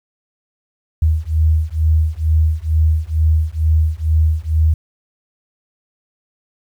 sine beating tone pair, 77.78 / 79.98 Hz, D#2 / D#2, 0 / +48 cents, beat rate 2.2 Hz, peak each -15 dBFS, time 1.02-4.74 s, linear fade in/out 5 ms, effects 8-bit

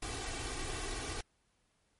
pink noise with comb filter, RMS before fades -39 dBFS, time 0.02-1.21 s, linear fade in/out 5 ms, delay 2.6 ms, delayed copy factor +0.75, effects pink hiss -75 dBFS RMS until 1.99 s + MP3 48 kbps

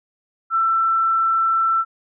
sine tone, 1337 Hz, E6, 24 cents sharp, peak -15 dBFS, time 0.5-1.85 s, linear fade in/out 50 ms, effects none

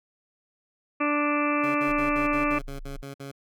harmonic tone, 293.7 Hz, D4, in tune, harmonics 1 / 2 / 3 / 4 / 5 / 6 / 7 / 8 / 9, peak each -26 / -30 / -38 / -27 / -39 / -38 / -38 / -32 / -34 dBFS, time 1-2.59 s, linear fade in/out 10 ms
15% pulse tone bursts, 138.59 Hz, C#3, in tune, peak -30 dBFS, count 10, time 1.63-3.316 s, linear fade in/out 10 ms, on 120 ms, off 54 ms
sine tone, 28.04 Hz, A0, 34 cents sharp, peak -35 dBFS, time 1.87-3.03 s, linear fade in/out 20 ms
effects none

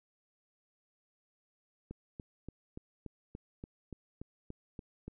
click train, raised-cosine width 3 ms, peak -30 dBFS, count 12, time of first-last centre 1.91-5.08 s, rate 3.47 Hz, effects none

